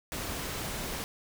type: noise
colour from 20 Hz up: pink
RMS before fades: -36 dBFS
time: 0.12-1.04 s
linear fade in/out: 0 ms
effects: none